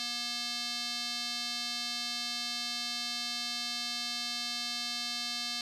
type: tone with band-pass filter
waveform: square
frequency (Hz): 240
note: B3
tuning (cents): -49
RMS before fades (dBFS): -36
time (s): 0-5.61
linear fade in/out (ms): 0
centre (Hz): 4400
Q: 3
effects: resampled to 32000 Hz + 9-bit